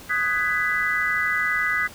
sine chord, G# minor seventh, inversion second, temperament just, 1245.9 / 1495.1 / 1661.2 / 1993.5 Hz, D#6 / F#6 / G#6 / B6, +2 / +18 / 0 / +16 cents, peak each -28 / -27 / -27 / -23 dBFS, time 0.09-1.88 s, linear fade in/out 20 ms, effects pink hiss -43 dBFS RMS until 1.94 s

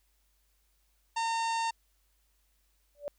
harmonic tone, 912 Hz, A#5, 38 cents flat, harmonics 1 / 2 / 3 / 4 / 5 / 6 / 7 / 8 / 9 / 10, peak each -29 / -41 / -40 / -45 / -43 / -49 / -48 / -49 / -52 / -55 dBFS, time 1.16-1.71 s, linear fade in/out 10 ms
sine tone with exponential growth, 580 Hz, D5, 22 cents flat, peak -29 dBFS, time 2.95-3.08 s, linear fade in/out 0 ms, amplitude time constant 28 ms
effects added 50 Hz sine -70 dBFS peak until 3.18 s + white hiss -74 dBFS RMS until 3.18 s

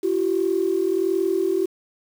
sine tone pair together, 340.6 / 382 Hz, F4 / G4, -43 / -45 cents, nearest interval major second, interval 198 cents, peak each -22 / -20 dBFS, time 0.03-1.66 s, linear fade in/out 10 ms, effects tanh soft clip ceiling -11 dBFS + 7-bit

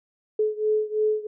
sine beating tone pair, 427.7 / 430.7 Hz, A4 / A4, -49 / -37 cents, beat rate 3 Hz, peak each -23 / -25 dBFS, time 0.39-1.27 s, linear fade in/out 5 ms, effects none

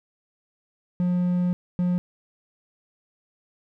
triangle tone bursts at uneven times, 178.4 Hz, F3, 37 cents sharp, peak -18 dBFS, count 2, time 1-1.53 / 1.79-1.98 s, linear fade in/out 0 ms, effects none

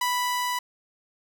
sawtooth tone with level ramp, 987.8 Hz, B5, in tune, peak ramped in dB -19 to -22 dBFS, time 0.01-0.59 s, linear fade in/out 5 ms, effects none

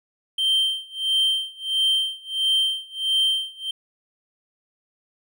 triangle tone with tremolo, 3136 Hz, G7, in tune, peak -15 dBFS, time 0.38-3.71 s, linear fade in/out 5 ms, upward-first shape sine, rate 1.5 Hz, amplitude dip 95%, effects none

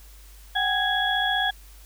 sine tone cluster, 750 / 805 / 1657 / 3353 Hz, F#5 / G5 / G#6 / G#7, +23 / +46 / -4 / +16 cents, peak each -27 / -30 / -25 / -26 dBFS, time 0.55-1.51 s, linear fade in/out 10 ms, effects added 50 Hz sine -45 dBFS peak until 1.85 s + white hiss -53 dBFS RMS until 1.85 s

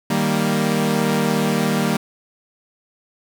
sawtooth chord, Eb major, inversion none, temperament equal, 155.56 / 196 / 233.1 Hz, Eb3 / G3 / Bb3, 0 / 0 / 0 cents, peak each -19 / -17 / -17 dBFS, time 0.1-1.97 s, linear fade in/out 5 ms, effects 7-bit

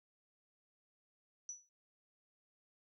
sine tone with exponential decay, 5920 Hz, F#8, in tune, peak -39 dBFS, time 1.49-1.69 s, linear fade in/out 1 ms, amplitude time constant 42 ms, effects none

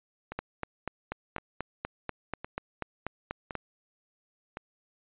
two click trains, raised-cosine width 0.5 ms, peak -22 / -17 dBFS, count 5 / 14, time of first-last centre 0.32-4.571 / 0.39-3.553 s, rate 0.941 / 4.11 Hz, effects resampled to 8000 Hz

